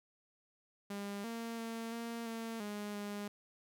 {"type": "tone with pitch steps", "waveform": "sawtooth", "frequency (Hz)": [201.5, 230.2, 228, 232, 227.4, 207, 205], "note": ["G3", "A#3", "A#3", "A#3", "A#3", "G#3", "G#3"], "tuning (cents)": [48, -22, -38, -8, -43, -5, -22], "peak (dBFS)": -36, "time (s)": [0.9, 3.28], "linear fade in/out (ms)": 5, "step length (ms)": 340, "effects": []}